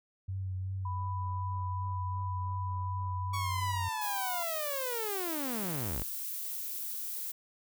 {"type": "tone with vibrato", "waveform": "sine", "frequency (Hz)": 94.4, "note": "F#2", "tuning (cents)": 35, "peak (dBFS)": -33, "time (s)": [0.28, 3.89], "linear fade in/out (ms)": 10, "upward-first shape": "triangle", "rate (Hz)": 2.7, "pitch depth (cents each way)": 32}
{"type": "tone", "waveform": "sine", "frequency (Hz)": 991, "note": "B5", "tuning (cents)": 6, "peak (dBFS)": -37, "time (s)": [0.85, 4.43], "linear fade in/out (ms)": 5}
{"type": "linear sweep", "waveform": "sawtooth", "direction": "down", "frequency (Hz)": [1127, 36.65], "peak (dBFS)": -31, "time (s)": [3.33, 6.03], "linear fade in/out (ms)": 10}
{"type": "noise", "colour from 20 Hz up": "violet", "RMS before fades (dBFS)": -38, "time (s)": [4.01, 7.32], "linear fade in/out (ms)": 10}
{"effects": []}